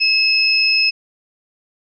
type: tone pair together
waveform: sine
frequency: 2598 / 5148 Hz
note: E7 / E8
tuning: -26 / -42 cents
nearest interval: octave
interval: 1184 cents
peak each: -15 dBFS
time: 0-0.91 s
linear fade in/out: 20 ms
effects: none